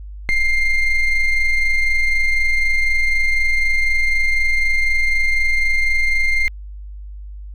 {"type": "ring-modulated tone", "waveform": "triangle", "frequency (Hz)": 1048, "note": "C6", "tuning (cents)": 2, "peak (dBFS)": -8, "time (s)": [0.29, 6.48], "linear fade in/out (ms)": 0, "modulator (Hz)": 1060, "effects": ["added 50 Hz sine -30 dBFS peak until 7.54 s"]}